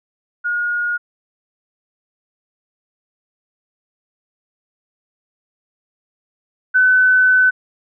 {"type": "tone pair in turn", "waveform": "sine", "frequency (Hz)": [1436, 1509.4], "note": ["F6", "F#6"], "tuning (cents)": [48, 34], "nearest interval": "minor second", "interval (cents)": 86, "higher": "second", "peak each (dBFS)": [-17, -9], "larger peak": "second", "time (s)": [[0.44, 0.98], [6.74, 7.51]], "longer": "second", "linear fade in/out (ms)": 20, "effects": []}